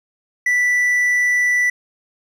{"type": "tone", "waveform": "triangle", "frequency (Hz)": 1971, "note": "B6", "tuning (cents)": -4, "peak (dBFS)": -12, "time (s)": [0.46, 1.7], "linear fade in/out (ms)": 5, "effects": []}